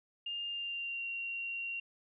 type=tone with pitch glide; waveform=sine; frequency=2813 to 2755 Hz; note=F7 to F7; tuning=+12 to -24 cents; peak=-36 dBFS; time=0.26-1.8 s; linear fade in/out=5 ms; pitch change=-36 cents; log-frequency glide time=0.45-1.06 s; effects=none